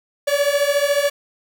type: beating tone pair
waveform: 45% pulse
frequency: 565 / 579 Hz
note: C#5 / D5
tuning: +33 / -25 cents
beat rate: 14 Hz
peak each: -19 / -19 dBFS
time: 0.27-1.1 s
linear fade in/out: 10 ms
effects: 9-bit